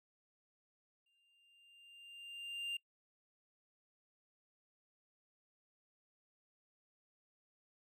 triangle tone with exponential growth, 2794 Hz, F7, in tune, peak -35 dBFS, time 1.06-2.77 s, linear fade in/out 5 ms, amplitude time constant 370 ms, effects noise-tail reverb RT60 0.1 s tail -25 dB re dry

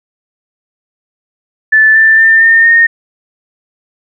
sine tone with pitch steps, 1751 / 1773.4 / 1796.1 / 1819 / 1842.3 Hz, A6 / A6 / A6 / A#6 / A#6, -9 / +13 / +35 / -43 / -21 cents, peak -3 dBFS, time 1.72-2.87 s, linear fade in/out 10 ms, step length 230 ms, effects none

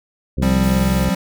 harmonic tone, 65.6 Hz, C2, 5 cents sharp, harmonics 1 / 2 / 3 / 4 / 5 / 6 / 7 / 8, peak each -20 / -23 / -26 / -29 / -34 / -34 / -39 / -36 dBFS, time 0.37-1.1 s, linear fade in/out 10 ms
square chord, F suspended second, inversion none, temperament equal with one note detuned, 176.13 / 196 / 261.6 Hz, F3 / G3 / C4, +15 / 0 / 0 cents, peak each -21 / -20 / -26 dBFS, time 0.42-1.15 s, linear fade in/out 5 ms
white noise, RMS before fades -36 dBFS, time 0.63-1.05 s, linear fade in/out 5 ms
effects none

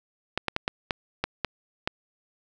clicks, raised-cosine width 0.3 ms, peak -9 dBFS, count 8, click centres 0.376 / 0.483 / 0.564 / 0.679 / 0.908 / 1.24 / 1.447 / 1.875 s, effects none

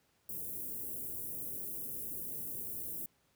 white band-stop noise, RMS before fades -41 dBFS, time 0.29-3.06 s, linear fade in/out 2 ms, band 450 to 11000 Hz, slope 24 dB/octave, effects pink hiss -73 dBFS RMS until 3.35 s + high-pass 60 Hz 12 dB/octave

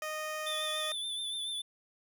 15% pulse tone, 618 Hz, D#5, 12 cents flat, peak -29 dBFS, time 0.02-0.92 s, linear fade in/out 2 ms
square tone with vibrato, 3520 Hz, A7, in tune, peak -35 dBFS, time 0.46-1.62 s, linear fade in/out 10 ms, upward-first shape sine, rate 7 Hz, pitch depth 36 cents each way
effects none

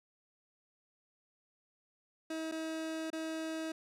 30% pulse tone with dropouts, 320 Hz, D#4, 49 cents sharp, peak -34 dBFS, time 2.3-3.72 s, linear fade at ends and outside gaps 5 ms, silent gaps 2.515-2.52 / 3.103-3.129 s, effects low-pass 10000 Hz 12 dB/octave

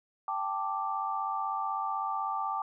sine chord, G suspended second, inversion none, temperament equal, 784 / 880 / 1174.7 Hz, G5 / A5 / D6, 0 / 0 / 0 cents, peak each -35 / -35 / -33 dBFS, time 0.28-2.62 s, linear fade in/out 2 ms, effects none

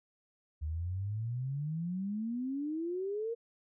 sine exponential sweep, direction up, 74.1 to 472.9 Hz, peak -33 dBFS, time 0.61-3.35 s, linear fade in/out 20 ms, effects none

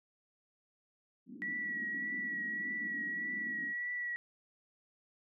white band-pass noise, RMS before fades -49 dBFS, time 1.26-3.74 s, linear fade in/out 50 ms, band 190 to 300 Hz, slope 48 dB/octave
sine tone with vibrato, 1933 Hz, B6, 38 cents flat, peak -35 dBFS, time 1.42-4.16 s, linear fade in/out 0 ms, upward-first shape triangle, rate 1.7 Hz, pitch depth 29 cents each way
effects none

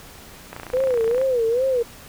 click train, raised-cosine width 0.5 ms, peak -18 dBFS, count 21, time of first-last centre 0.53-1.215 s, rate 29.2 Hz
sine tone with vibrato, 490 Hz, B4, 14 cents flat, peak -17 dBFS, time 0.73-1.83 s, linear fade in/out 10 ms, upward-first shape sine, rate 2.4 Hz, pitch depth 150 cents each way
effects pink hiss -43 dBFS RMS until 2.08 s

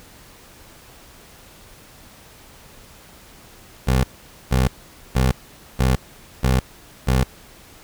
20% pulse tone bursts, 64.4 Hz, C2, 27 cents flat, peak -10 dBFS, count 6, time 3.87-7.24 s, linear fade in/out 10 ms, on 170 ms, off 470 ms, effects pink hiss -46 dBFS RMS until 7.83 s

